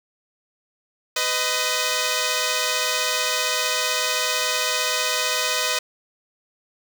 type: tone pair together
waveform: 5% pulse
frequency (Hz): 502 / 623.6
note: B4 / D#5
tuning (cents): +28 / +4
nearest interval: major third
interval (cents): 376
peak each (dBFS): -12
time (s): 1.16-5.79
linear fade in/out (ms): 5
effects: none